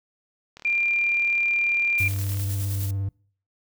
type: click train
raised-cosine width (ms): 0.2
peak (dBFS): -25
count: 71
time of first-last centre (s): 0.57-2.398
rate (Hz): 38.3
type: tone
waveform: sine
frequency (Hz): 2387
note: D7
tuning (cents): +28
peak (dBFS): -20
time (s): 0.65-2.08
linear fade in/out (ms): 2
type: noise with tremolo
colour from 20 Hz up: blue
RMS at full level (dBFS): -35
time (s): 1.98-2.91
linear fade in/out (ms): 5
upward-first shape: square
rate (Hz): 9.7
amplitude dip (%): 35
type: tone with vibrato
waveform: triangle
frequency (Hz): 98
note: G2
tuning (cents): 0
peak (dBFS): -22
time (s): 2-3.09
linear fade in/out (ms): 5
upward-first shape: square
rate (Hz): 17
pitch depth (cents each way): 20
effects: noise-tail reverb RT60 0.5 s tail -25 dB re dry